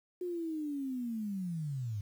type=linear sweep; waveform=sine; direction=down; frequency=363.5 to 98 Hz; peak=-34 dBFS; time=0.21-2.01 s; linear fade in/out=5 ms; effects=10-bit